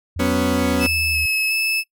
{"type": "tone with pitch glide", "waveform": "sine", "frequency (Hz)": [85.7, 78.13], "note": ["F2", "D#2"], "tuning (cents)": [-32, 8], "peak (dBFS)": -26, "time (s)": [0.16, 1.26], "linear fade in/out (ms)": 5, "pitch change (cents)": -160, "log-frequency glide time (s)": [0.48, 1.11]}
{"type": "chord", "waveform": "30% pulse", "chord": "F# suspended fourth", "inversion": "none", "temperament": "equal", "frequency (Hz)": [185, 246.9, 277.2], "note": ["F#3", "B3", "C#4"], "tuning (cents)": [0, 0, 0], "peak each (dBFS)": [-22, -18, -18], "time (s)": [0.19, 0.87], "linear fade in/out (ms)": 10}
{"type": "tone with vibrato", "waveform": "35% pulse", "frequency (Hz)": 2599, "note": "E7", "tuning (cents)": -25, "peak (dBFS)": -16, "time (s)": [0.79, 1.84], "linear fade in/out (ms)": 50, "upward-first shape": "square", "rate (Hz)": 1.4, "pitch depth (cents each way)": 10}
{"effects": ["noise-tail reverb RT60 0.1 s tail -19 dB re dry"]}